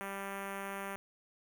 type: tone with notch filter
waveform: 5% pulse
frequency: 196.8 Hz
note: G3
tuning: 7 cents sharp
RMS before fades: -41 dBFS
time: 0.01-0.96 s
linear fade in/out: 0 ms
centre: 5000 Hz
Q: 0.66
effects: 11-bit